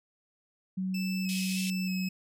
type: tone with pitch glide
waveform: sine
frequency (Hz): 187.6 to 185.77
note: F#3 to F#3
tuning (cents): +24 to +7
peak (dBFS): -29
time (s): 0.77-2.09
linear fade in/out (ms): 10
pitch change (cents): -17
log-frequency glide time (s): 1.56-1.8
type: tone with vibrato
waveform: 25% pulse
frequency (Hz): 2605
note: E7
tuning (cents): -21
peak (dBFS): -34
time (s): 0.94-2.09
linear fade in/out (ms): 5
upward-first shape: square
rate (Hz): 1.6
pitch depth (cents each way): 23
type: band-pass noise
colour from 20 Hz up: pink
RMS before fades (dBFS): -39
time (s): 1.29-1.7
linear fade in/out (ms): 0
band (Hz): 2400 to 12000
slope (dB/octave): 48
effects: none